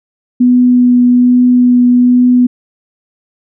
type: tone with vibrato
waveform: sine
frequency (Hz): 246.9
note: B3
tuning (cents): 0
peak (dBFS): -4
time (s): 0.4-2.47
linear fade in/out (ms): 10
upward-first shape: triangle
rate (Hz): 1.2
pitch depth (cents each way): 11
effects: none